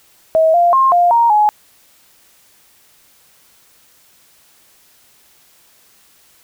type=tone with pitch steps; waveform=sine; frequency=641 / 695 / 1064 / 702 / 934 / 842 Hz; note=E5 / F5 / C6 / F5 / A#5 / G#5; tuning=-49 / -9 / +29 / +9 / +3 / +24 cents; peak=-8 dBFS; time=0.35-1.49 s; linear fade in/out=0 ms; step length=190 ms; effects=white hiss -51 dBFS RMS until 6.43 s